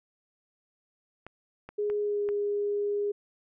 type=clicks; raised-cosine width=0.5 ms; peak=-27 dBFS; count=4; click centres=1.266 / 1.69 / 1.9 / 2.289 s
type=tone with pitch glide; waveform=sine; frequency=415.3 to 409.8 Hz; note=G#4 to G#4; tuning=0 to -23 cents; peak=-26 dBFS; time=1.78-3.12 s; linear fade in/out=10 ms; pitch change=-23 cents; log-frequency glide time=2.01-2.24 s
effects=none

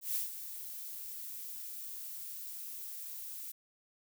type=noise with ADSR envelope; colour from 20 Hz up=violet; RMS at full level=-33 dBFS; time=0.01-3.52 s; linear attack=140 ms; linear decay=140 ms; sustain=-11 dB; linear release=6 ms; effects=none

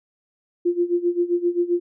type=tone with tremolo; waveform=sine; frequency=349.2 Hz; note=F4; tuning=in tune; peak=-15 dBFS; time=0.65-1.8 s; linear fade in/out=10 ms; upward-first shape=sine; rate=7.6 Hz; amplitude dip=85%; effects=none

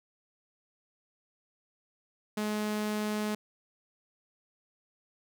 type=tone; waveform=sawtooth; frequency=211.7 Hz; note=G#3; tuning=33 cents sharp; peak=-26 dBFS; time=2.37-3.35 s; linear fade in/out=5 ms; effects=none

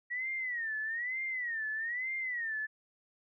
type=tone with vibrato; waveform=sine; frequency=1909 Hz; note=A#6; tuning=41 cents sharp; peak=-33 dBFS; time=0.1-2.67 s; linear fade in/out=20 ms; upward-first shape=sine; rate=1.1 Hz; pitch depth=170 cents each way; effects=none

